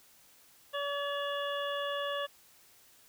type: harmonic tone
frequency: 570 Hz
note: C#5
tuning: 48 cents sharp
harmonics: 1 / 2 / 3 / 5 / 6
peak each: -35 / -38 / -40 / -42 / -43 dBFS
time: 0.73-2.27 s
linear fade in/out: 20 ms
effects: white hiss -61 dBFS RMS until 3.08 s